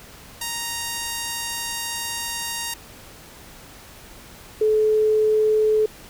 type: tone pair in turn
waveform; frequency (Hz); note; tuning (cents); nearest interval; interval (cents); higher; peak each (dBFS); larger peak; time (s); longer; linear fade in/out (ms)
5% pulse / sine; 932.3 / 431.2; A#5 / A4; 0 / -35; octave + minor second; 1335; first; -14 / -15; first; 0.41-2.74 / 4.61-5.86; first; 5
effects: pink hiss -44 dBFS RMS until 6.09 s